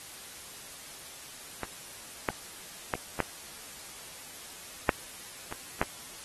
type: clicks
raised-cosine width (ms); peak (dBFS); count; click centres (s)
0.5; -18 / -12 / -13 / -11 / -7 / -21 / -10; 7; 1.633 / 2.288 / 2.938 / 3.203 / 4.892 / 5.525 / 5.815
effects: white hiss -46 dBFS RMS until 6.24 s + AAC 32 kbps